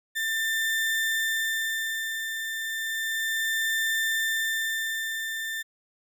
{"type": "tone with tremolo", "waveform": "35% pulse", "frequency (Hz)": 1788, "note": "A6", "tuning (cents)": 27, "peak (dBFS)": -22, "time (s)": [0.15, 5.63], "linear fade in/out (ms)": 20, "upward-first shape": "sine", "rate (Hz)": 0.33, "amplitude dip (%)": 50, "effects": []}